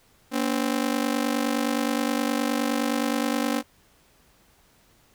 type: ring-modulated tone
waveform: sawtooth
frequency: 261.6 Hz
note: C4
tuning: in tune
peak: -16 dBFS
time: 0.31-3.63 s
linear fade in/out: 50 ms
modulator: 24.8 Hz
effects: pink hiss -60 dBFS RMS until 5.14 s